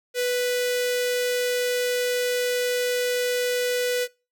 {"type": "tone with notch filter", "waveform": "sawtooth", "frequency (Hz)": 493.9, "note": "B4", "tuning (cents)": 0, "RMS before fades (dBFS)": -24, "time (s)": [0.14, 4.08], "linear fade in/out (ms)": 50, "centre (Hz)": 1000, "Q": 1.3, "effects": ["noise-tail reverb RT60 0.3 s tail -24 dB re dry"]}